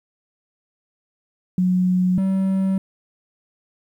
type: tone pair in turn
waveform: sine / triangle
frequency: 182.6 / 191.47 Hz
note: F#3 / G3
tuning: -23 / -40 cents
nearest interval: minor second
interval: 83 cents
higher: second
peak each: -15 dBFS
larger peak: neither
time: 1.58-2.18 / 2.18-2.78 s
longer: neither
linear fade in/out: 2 ms
effects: 9-bit